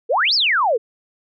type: exponential two-way sweep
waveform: sine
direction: up then down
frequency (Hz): 415.3 to 5550 to 415.3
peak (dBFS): -14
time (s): 0.09-0.78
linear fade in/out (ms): 20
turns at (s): 0.34
effects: none